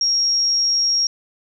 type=tone; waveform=sine; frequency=5588 Hz; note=F8; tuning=in tune; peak=-15 dBFS; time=0.01-1.07 s; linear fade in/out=2 ms; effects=none